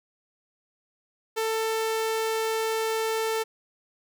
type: tone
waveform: sawtooth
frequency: 444.5 Hz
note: A4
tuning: 18 cents sharp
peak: -21 dBFS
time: 1.36-3.44 s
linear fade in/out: 20 ms
effects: none